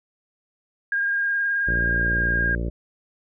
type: tone with vibrato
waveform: sine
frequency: 1617 Hz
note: G#6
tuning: 47 cents flat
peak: -20 dBFS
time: 0.92-2.55 s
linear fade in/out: 2 ms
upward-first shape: sine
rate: 19 Hz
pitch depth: 17 cents each way
type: harmonic tone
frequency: 58.27 Hz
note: A#1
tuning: in tune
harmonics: 1 / 2 / 3 / 4 / 5 / 6 / 7 / 8 / 9 / 10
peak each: -25 / -32 / -33 / -38 / -38 / -37 / -41 / -42 / -43 / -41 dBFS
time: 1.67-2.7 s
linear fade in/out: 10 ms
effects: none